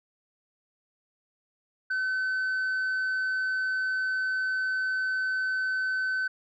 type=tone; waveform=sine; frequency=1522 Hz; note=F#6; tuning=48 cents sharp; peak=-23 dBFS; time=1.9-6.28 s; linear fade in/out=10 ms; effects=tanh soft clip ceiling -25 dBFS